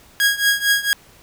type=tone with tremolo; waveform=sawtooth; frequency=1644 Hz; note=G#6; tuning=18 cents flat; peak=-8 dBFS; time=0.2-0.93 s; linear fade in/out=0 ms; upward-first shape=triangle; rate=4.4 Hz; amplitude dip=90%; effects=pink hiss -49 dBFS RMS until 1.22 s